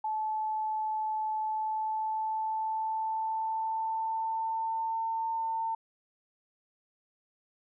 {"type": "tone with pitch glide", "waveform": "sine", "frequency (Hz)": [867, 900.7], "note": ["A5", "A5"], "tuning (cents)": [-26, 40], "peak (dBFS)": -29, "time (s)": [0.04, 5.75], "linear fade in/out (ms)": 5, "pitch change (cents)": 66, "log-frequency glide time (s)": [1.39, 5.1], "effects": []}